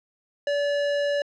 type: tone with tanh clipping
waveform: sine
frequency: 575 Hz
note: D5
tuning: 37 cents flat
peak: -24 dBFS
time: 0.47-1.22 s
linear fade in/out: 2 ms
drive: 18 dB
effects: low-pass 6000 Hz 12 dB/octave